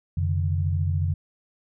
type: tone cluster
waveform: sine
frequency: 89.2 / 137.4 / 151.3 Hz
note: F2 / C#3 / D#3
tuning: +37 / -15 / -48 cents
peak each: -22 / -30 / -30 dBFS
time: 0.17-1.14 s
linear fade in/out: 5 ms
effects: none